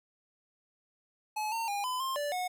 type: tone with pitch steps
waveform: square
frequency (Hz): 855 / 911 / 811 / 1010 / 1058 / 583 / 729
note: A5 / A#5 / G#5 / B5 / C6 / D5 / F#5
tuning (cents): -50 / -40 / -41 / +39 / +19 / -13 / -26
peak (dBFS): -32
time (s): 1.36-2.48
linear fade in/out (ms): 10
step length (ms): 160
effects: none